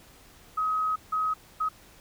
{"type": "tone bursts at uneven times", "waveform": "sine", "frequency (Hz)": 1268, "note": "D#6", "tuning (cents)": 32, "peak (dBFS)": -24, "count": 3, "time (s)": [[0.57, 0.96], [1.12, 1.34], [1.6, 1.69]], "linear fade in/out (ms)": 10, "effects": ["pink hiss -54 dBFS RMS until 2 s"]}